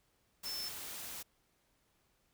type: tone in noise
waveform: sine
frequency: 5300 Hz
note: E8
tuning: 9 cents sharp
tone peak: -39 dBFS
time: 0.45-0.69 s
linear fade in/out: 10 ms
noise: white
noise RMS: -45 dBFS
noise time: 0.43-1.23 s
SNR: +3 dB
effects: pink hiss -75 dBFS RMS until 2.33 s